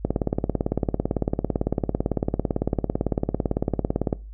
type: click train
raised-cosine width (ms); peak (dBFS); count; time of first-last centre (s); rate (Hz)
2; -8; 74; 0.05-4.128; 17.9
effects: noise-tail reverb RT60 0.3 s tail -21 dB re dry + added 51 Hz sine -36 dBFS peak until 4.33 s